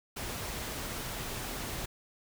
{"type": "noise", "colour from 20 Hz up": "pink", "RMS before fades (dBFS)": -38, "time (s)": [0.16, 1.86], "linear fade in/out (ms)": 10, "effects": []}